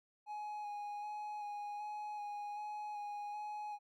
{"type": "tone with vibrato", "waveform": "triangle", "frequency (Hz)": 833, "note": "G#5", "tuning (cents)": 5, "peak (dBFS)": -39, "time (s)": [0.26, 3.79], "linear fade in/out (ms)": 50, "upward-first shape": "square", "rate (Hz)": 1.3, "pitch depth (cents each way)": 14, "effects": []}